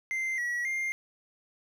triangle tone with pitch steps, 2084 / 1927 / 2110 Hz, C7 / B6 / C7, -7 / -43 / +14 cents, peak -27 dBFS, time 0.11-0.92 s, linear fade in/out 0 ms, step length 270 ms, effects none

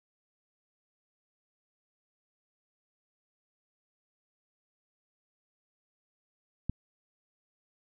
click, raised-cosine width 5 ms, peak -18 dBFS, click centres 6.696 s, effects none

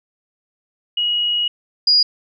sine tone pair in turn, 2900 / 4877 Hz, F#7 / D#8, -35 / -35 cents, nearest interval major sixth, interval 900 cents, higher second, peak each -16 / -10 dBFS, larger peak second, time 0.97-1.48 / 1.87-2.03 s, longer first, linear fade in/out 5 ms, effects none

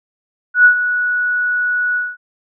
sine tone with ADSR envelope, 1469 Hz, F#6, 13 cents flat, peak -3 dBFS, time 0.54-2.17 s, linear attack 110 ms, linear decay 92 ms, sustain -11 dB, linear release 210 ms, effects none

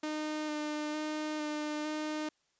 sawtooth tone with vibrato, 303.7 Hz, D#4, 42 cents flat, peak -30 dBFS, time 0.03-2.29 s, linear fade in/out 5 ms, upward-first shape square, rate 1.1 Hz, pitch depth 14 cents each way, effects white hiss -75 dBFS RMS until 2.59 s + resampled to 16000 Hz

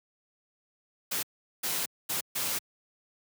white noise bursts at uneven times, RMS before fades -31 dBFS, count 4, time 1.11-1.23 / 1.63-1.86 / 2.09-2.21 / 2.35-2.59 s, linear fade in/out 10 ms, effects high-pass 100 Hz 12 dB/octave

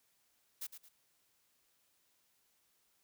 blue noise with echo, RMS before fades -42 dBFS, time 0.61-0.67 s, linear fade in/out 10 ms, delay 110 ms, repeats 2, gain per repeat -9 dB, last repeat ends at 0.89 s, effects white hiss -75 dBFS RMS until 3.03 s

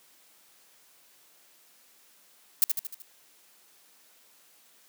violet noise with echo, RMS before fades -20 dBFS, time 2.62-2.64 s, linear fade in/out 0 ms, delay 76 ms, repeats 5, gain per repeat -5 dB, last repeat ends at 3.02 s, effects white hiss -60 dBFS RMS until 4.88 s + high-pass 200 Hz 12 dB/octave

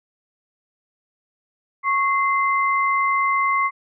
sine tone pair together, 1101.1 / 2072 Hz, C#6 / C7, -12 / -17 cents, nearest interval major seventh, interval 1095 cents, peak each -18 / -22 dBFS, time 1.83-3.71 s, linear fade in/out 50 ms, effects none

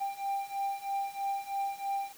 triangle beating tone pair, 790 / 793.1 Hz, G5 / G5, +13 / +20 cents, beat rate 3.1 Hz, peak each -34 / -32 dBFS, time 0-2.13 s, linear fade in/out 20 ms, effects white hiss -54 dBFS RMS until 2.17 s

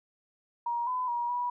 sine tone with pitch steps, 947 / 1007 / 954 / 975 Hz, A#5 / B5 / A#5 / B5, +27 / +33 / +40 / -23 cents, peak -28 dBFS, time 0.66-1.5 s, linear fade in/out 5 ms, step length 210 ms, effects none

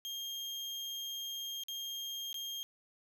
35% pulse tone with dropouts, 3218 Hz, G7, 45 cents sharp, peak -37 dBFS, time 0.05-2.63 s, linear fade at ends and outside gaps 0 ms, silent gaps 1.636-1.684 / 2.329-2.343 s, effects none

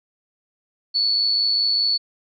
sine tone with amplitude modulation, 4435 Hz, C#8, in tune, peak -15 dBFS, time 0.94-1.98 s, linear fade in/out 20 ms, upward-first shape sine, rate 105 Hz, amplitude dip 40%, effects none

